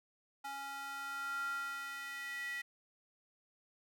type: tone with high-pass filter sweep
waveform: square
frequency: 277.2 Hz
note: C#4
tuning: in tune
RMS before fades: -42 dBFS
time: 0.44-2.62 s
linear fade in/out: 10 ms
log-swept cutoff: 1000 to 2000 Hz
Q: 7.2
effects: none